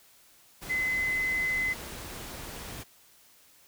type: tone in noise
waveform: sine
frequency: 2036 Hz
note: C7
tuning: 48 cents flat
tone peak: -26 dBFS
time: 0.69-1.74 s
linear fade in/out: 20 ms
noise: pink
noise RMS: -41 dBFS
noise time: 0.61-2.84 s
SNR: +12 dB
effects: white hiss -59 dBFS RMS until 3.67 s